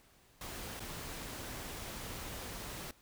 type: noise with dropouts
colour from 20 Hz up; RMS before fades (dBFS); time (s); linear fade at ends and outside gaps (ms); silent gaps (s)
pink; -44; 0.41-2.91; 2; 0.796-0.803
effects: pink hiss -65 dBFS RMS until 3.01 s